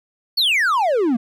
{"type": "exponential sweep", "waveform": "triangle", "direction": "down", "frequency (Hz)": [4588, 220], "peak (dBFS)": -13, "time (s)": [0.37, 1.17], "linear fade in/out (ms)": 10, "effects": []}